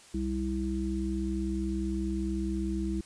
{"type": "harmonic tone", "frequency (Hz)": 65.41, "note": "C2", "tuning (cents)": 0, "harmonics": [1, 3, 5], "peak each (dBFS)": [-33, -33, -33], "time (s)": [0.14, 3.01], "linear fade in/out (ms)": 5, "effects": ["white hiss -54 dBFS RMS until 3.05 s", "resampled to 22050 Hz"]}